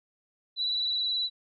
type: tone with vibrato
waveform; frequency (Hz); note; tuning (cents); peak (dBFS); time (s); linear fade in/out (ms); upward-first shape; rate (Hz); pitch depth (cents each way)
sine; 3951; B7; 0; -26; 0.56-1.3; 50; triangle; 19; 36
effects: none